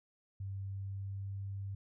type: tone with pitch glide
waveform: sine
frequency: 97.6 to 98.45 Hz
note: G2 to G2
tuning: -7 to +8 cents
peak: -38 dBFS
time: 0.4-1.75 s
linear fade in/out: 5 ms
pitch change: +15 cents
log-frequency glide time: 0.65-1.38 s
effects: none